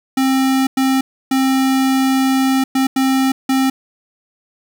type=tone bursts at uneven times; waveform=square; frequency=265.1 Hz; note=C4; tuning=23 cents sharp; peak=-13 dBFS; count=6; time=0.17-0.67 / 0.77-1.01 / 1.31-2.64 / 2.75-2.87 / 2.96-3.32 / 3.49-3.7 s; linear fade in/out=5 ms; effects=9-bit